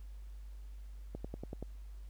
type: click train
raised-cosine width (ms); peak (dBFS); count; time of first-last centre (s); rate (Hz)
2; -28; 6; 1.15-1.626; 10.5
effects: added 50 Hz sine -45 dBFS peak until 2.09 s + pink hiss -69 dBFS RMS until 2.09 s